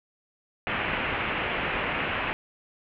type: low-pass noise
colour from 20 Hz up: white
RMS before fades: -29 dBFS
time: 0.67-2.33 s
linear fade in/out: 0 ms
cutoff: 2800 Hz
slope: 48 dB/octave
effects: none